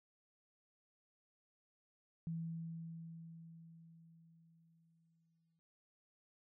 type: tone with exponential decay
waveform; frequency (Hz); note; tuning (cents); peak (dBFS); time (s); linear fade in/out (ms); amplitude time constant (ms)
sine; 164.81; E3; 0; -38; 2.27-5.59; 0; 720
effects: none